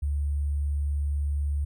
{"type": "tone with sample-and-hold", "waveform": "sine", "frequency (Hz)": 72, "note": "D2", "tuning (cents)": -34, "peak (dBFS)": -24, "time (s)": [0.02, 1.65], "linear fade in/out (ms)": 10, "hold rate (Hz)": 8820, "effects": []}